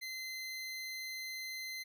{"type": "tone", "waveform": "25% pulse", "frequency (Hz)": 2062, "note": "C7", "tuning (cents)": -26, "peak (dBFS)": -37, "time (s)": [0.01, 1.84], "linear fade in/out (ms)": 20, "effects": []}